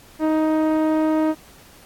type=tone with low-pass filter; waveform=sawtooth; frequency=312.9 Hz; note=D#4; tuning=10 cents sharp; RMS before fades=-19 dBFS; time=0.19-1.35 s; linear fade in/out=50 ms; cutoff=960 Hz; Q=0.77; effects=pink hiss -48 dBFS RMS until 1.85 s + AAC 64 kbps